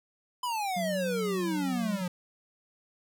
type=exponential sweep; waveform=square; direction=down; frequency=1017 to 174.61 Hz; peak=-30 dBFS; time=0.43-2.08 s; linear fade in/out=5 ms
type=tone with vibrato; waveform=triangle; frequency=185.1 Hz; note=F#3; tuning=1 cent sharp; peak=-30 dBFS; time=0.76-2.02 s; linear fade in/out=10 ms; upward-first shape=sine; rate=10 Hz; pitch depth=28 cents each way
effects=none